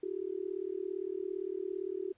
sine tone with amplitude modulation, 378.9 Hz, F#4, 41 cents sharp, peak -30 dBFS, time 0.03-2.13 s, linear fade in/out 5 ms, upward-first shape sine, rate 37.6 Hz, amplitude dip 100%, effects pink hiss -72 dBFS RMS until 2.17 s + resampled to 8000 Hz

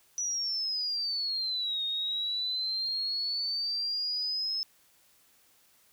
sine exponential two-way sweep, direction down then up, 5920 to 3700 to 5220 Hz, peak -29 dBFS, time 0.18-4.63 s, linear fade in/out 0 ms, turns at 1.84 s, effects white hiss -64 dBFS RMS until 5.92 s

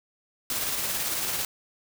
white noise with tremolo, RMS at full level -28 dBFS, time 0.5-1.45 s, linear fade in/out 2 ms, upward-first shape square, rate 18 Hz, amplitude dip 25%, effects none

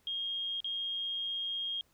sine tone with dropouts, 3242 Hz, G#7, 42 cents flat, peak -33 dBFS, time 0.07-1.81 s, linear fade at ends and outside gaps 1 ms, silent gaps 0.604-0.644 s, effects pink hiss -70 dBFS RMS until 1.93 s

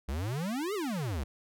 square exponential two-way sweep, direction up then down, 61.74 to 440 to 61.74 Hz, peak -32 dBFS, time 0.08-1.24 s, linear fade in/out 10 ms, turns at 0.74 s, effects none

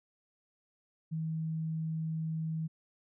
sine tone, 160 Hz, D#3, 49 cents sharp, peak -32 dBFS, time 1.11-2.68 s, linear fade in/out 20 ms, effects none

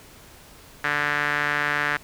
sawtooth tone with band-pass filter, 146.83 Hz, D3, in tune, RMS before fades -24 dBFS, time 0.84-1.97 s, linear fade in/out 5 ms, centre 1700 Hz, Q 3.4, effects pink hiss -48 dBFS RMS until 2.03 s

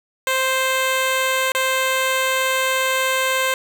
10% pulse tone with dropouts, 523.3 Hz, C5, in tune, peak -9 dBFS, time 0.27-3.54 s, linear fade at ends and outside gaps 1 ms, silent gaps 1.52-1.549 s, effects none

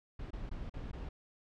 brown noise with dropouts, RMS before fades -42 dBFS, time 0.19-1.09 s, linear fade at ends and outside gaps 5 ms, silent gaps 0.307-0.331 / 0.494-0.512 / 0.697-0.738 / 0.915-0.93 s, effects low-pass 4000 Hz 12 dB/octave

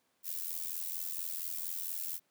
violet noise with amplitude modulation, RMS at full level -35 dBFS, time 0.23-2.2 s, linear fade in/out 50 ms, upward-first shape sine, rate 84.3 Hz, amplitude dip 80%, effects pink hiss -75 dBFS RMS until 2.3 s + high-pass 200 Hz 12 dB/octave

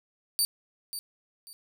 20% pulse tone with echo, 4613 Hz, D8, 32 cents flat, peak -17 dBFS, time 0.39-0.45 s, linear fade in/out 0 ms, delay 540 ms, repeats 2, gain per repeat -11 dB, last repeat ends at 1.53 s, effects none

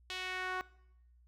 sawtooth tone with band-pass filter sweep, 370 Hz, F#4, in tune, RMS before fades -39 dBFS, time 0.1-0.61 s, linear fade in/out 0 ms, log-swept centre 3400 to 1200 Hz, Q 1.7, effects noise-tail reverb RT60 0.8 s tail -21 dB re dry + added 60 Hz sine -61 dBFS peak until 1.27 s

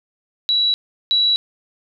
sine tone pair in turn, 3916 / 3916 Hz, B7 / B7, -15 / -15 cents, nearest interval unison, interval 0 cents, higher neither, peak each -14 / -13 dBFS, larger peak second, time 0.49-0.74 / 1.11-1.36 s, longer neither, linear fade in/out 0 ms, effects none

